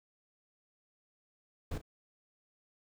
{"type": "noise with echo", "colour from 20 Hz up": "brown", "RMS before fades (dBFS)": -37, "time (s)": [1.71, 1.78], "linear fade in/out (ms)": 5, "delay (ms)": 35, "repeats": 1, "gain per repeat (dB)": -13, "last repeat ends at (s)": 1.815, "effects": []}